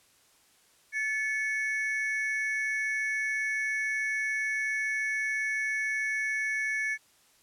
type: ring-modulated tone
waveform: triangle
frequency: 1975.5 Hz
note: B6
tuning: in tune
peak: -23 dBFS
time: 0.92-6.98 s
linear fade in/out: 50 ms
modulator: 241 Hz
effects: white hiss -63 dBFS RMS until 7.42 s + low-pass 11000 Hz 12 dB/octave